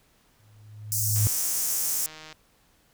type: tone with exponential growth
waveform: sine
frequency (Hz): 106.1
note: G#2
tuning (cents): +38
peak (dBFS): -18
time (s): 0.39-1.27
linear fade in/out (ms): 0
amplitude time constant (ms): 190
type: high-pass noise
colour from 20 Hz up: pink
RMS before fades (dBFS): -27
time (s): 0.92-2.06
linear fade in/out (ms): 0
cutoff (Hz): 5600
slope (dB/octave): 48
type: click train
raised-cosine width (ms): 0.2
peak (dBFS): -26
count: 183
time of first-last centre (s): 1.16-2.327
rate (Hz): 156
effects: pink hiss -63 dBFS RMS until 2.93 s